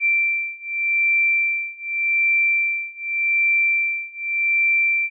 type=beating tone pair; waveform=sine; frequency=2349 / 2349.85 Hz; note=D7 / D7; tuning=0 / 0 cents; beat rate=0.85 Hz; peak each=-21 / -20 dBFS; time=0-5.1 s; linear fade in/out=50 ms; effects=none